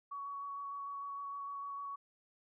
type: tone with vibrato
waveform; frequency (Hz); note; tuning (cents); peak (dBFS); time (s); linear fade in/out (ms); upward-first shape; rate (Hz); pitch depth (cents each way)
sine; 1123; C#6; +22; -40; 0.11-1.96; 10; square; 6.6; 9
effects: none